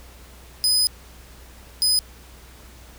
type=tone bursts at uneven times; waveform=sawtooth; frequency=5010 Hz; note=D#8; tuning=11 cents sharp; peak=-14 dBFS; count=2; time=0.64-0.87 / 1.82-1.99 s; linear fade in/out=0 ms; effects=added 61 Hz sine -45 dBFS peak until 2.98 s + pink hiss -48 dBFS RMS until 2.98 s